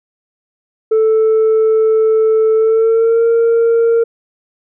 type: tone with pitch glide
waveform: sine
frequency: 440 to 461.3 Hz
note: A4 to A#4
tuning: 0 to -18 cents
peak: -6 dBFS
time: 0.91-4.04 s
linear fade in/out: 10 ms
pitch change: +82 cents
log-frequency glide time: 2.55-3.24 s
effects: tanh soft clip ceiling -7 dBFS